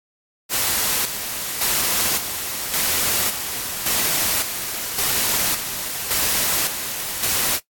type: noise with tremolo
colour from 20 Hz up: white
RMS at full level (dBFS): -20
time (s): 0.49-7.6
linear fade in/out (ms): 50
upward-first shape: square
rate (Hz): 0.89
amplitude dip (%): 55
effects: noise-tail reverb RT60 0.1 s tail -17 dB re dry + AAC 64 kbps